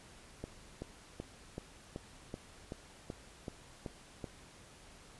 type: click train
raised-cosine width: 2 ms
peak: -27 dBFS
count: 11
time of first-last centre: 0.44-4.242 s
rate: 2.63 Hz
effects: pink hiss -57 dBFS RMS until 5.19 s + resampled to 24000 Hz